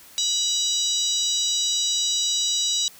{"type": "harmonic tone with a mistuned harmonic", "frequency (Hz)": 968, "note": "B5", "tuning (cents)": -35, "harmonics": [3, 4, 5, 6, 7, 8], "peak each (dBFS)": [-33, -23, -31, -28, -32, -30], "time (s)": [0.18, 2.88], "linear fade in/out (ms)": 0, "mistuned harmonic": 3, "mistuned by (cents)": 30, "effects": ["white hiss -48 dBFS RMS until 2.99 s"]}